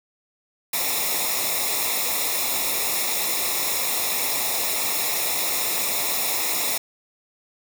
white noise with comb filter, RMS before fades -24 dBFS, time 0.73-6.78 s, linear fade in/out 5 ms, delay 0.65 ms, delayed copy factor -0.8, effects none

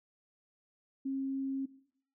sine tone, 269.6 Hz, C#4, 48 cents flat, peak -32 dBFS, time 1.05-1.66 s, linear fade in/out 10 ms, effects noise-tail reverb RT60 0.6 s tail -17 dB re dry

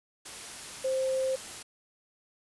sine tone in noise, 525 Hz, C5, 6 cents sharp, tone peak -26 dBFS, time 0.84-1.36 s, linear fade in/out 10 ms, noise white, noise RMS -42 dBFS, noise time 0.25-1.63 s, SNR +13 dB, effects resampled to 24000 Hz

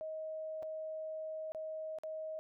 sine tone with dropouts, 630 Hz, D#5, 21 cents sharp, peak -39 dBFS, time 0.01-2.39 s, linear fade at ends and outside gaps 0 ms, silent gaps 0.625-0.63 / 1.52-1.548 / 1.986-2.035 s, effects none

